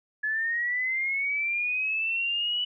sine linear sweep, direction up, 1705 to 2969 Hz, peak -25 dBFS, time 0.23-2.65 s, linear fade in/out 10 ms, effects none

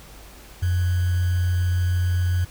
sine tone with sample-and-hold, 89.3 Hz, F2, 39 cents sharp, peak -18 dBFS, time 0.62-2.45 s, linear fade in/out 10 ms, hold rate 1575 Hz, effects added 50 Hz sine -45 dBFS peak until 2.5 s + pink hiss -46 dBFS RMS until 2.5 s

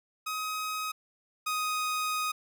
sawtooth tone pair in turn, 1263 / 1249.9 Hz, D#6 / D#6, +26 / +7 cents, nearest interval unison, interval 19 cents, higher first, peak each -28 / -25 dBFS, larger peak second, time 0.26-0.92 / 1.46-2.32 s, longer second, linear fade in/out 10 ms, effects none

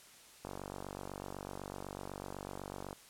click train, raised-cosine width 1 ms, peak -28 dBFS, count 120, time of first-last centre 0.45-2.929 s, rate 48 Hz, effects white hiss -58 dBFS RMS until 3.09 s + low-pass 11000 Hz 12 dB/octave

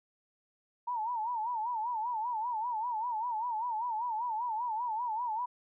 sine tone with vibrato, 920 Hz, A#5, 23 cents flat, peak -31 dBFS, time 0.87-5.46 s, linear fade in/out 10 ms, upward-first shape sine, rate 5.1 Hz, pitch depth 130 cents each way, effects none

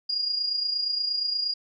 sine tone with amplitude modulation, 4847 Hz, D#8, 46 cents flat, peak -22 dBFS, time 0.09-1.54 s, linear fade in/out 10 ms, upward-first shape sine, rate 28.5 Hz, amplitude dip 55%, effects none

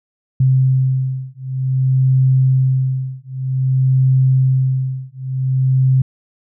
sine beating tone pair, 130.81 / 131.34 Hz, C3 / C3, 0 / +7 cents, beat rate 0.53 Hz, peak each -15 dBFS, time 0.4-6.02 s, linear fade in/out 5 ms, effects none

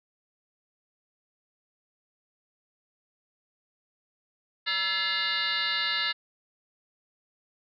sine tone with frequency modulation, 2850 Hz, F7, 34 cents sharp, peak -25 dBFS, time 4.66-6.13 s, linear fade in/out 20 ms, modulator 379 Hz, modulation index 3.9, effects none

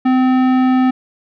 sine tone with tanh clipping, 257.2 Hz, C4, 30 cents flat, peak -12 dBFS, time 0.05-0.91 s, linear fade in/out 10 ms, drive 16 dB, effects none

